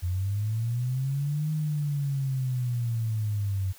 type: linear two-way sweep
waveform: sine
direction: up then down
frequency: 86.7 to 155.56 to 93.3 Hz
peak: -25 dBFS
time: 0.02-3.73 s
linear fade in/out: 20 ms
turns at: 1.52 s
effects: white hiss -52 dBFS RMS until 3.78 s